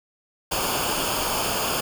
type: noise with comb filter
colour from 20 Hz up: pink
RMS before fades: -25 dBFS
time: 0.51-1.81 s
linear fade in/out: 10 ms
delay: 0.51 ms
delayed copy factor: -0.7
effects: none